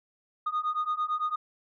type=beating tone pair; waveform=sine; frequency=1229 / 1237.9 Hz; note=D#6 / D#6; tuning=-22 / -9 cents; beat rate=8.9 Hz; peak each=-29 / -28 dBFS; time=0.46-1.36 s; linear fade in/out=10 ms; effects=tanh soft clip ceiling -23 dBFS